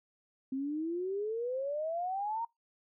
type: exponential sweep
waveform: sine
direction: up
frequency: 260.3 to 941 Hz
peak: -32 dBFS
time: 0.52-2.45 s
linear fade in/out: 5 ms
effects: noise-tail reverb RT60 0.2 s tail -26 dB re dry